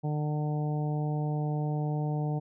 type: harmonic tone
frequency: 150.1 Hz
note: D3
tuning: 38 cents sharp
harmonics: 1 / 2 / 3 / 4 / 5 / 6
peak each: -28 / -38 / -40 / -43 / -40 / -47 dBFS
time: 0.03-2.4 s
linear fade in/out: 20 ms
effects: none